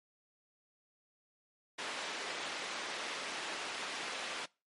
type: band-pass noise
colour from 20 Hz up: white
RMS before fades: -41 dBFS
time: 1.78-4.46 s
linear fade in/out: 10 ms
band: 300 to 3200 Hz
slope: 12 dB/octave
effects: noise-tail reverb RT60 0.3 s tail -24 dB re dry + MP3 48 kbps